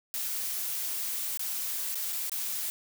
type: noise with dropouts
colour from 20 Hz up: blue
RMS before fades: -33 dBFS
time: 0.14-2.7 s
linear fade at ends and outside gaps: 0 ms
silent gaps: 1.374-1.394 / 1.946-1.954 / 2.125-2.128 / 2.296-2.318 s
effects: none